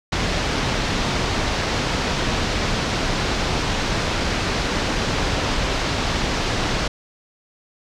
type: low-pass noise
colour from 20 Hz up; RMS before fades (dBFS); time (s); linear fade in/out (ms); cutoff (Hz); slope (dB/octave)
pink; -22; 0.12-6.88; 5; 5800; 24
effects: none